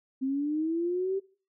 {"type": "linear sweep", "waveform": "sine", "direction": "up", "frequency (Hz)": [260, 392], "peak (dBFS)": -26, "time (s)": [0.21, 1.2], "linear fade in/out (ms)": 20, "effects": ["noise-tail reverb RT60 0.4 s tail -21 dB re dry"]}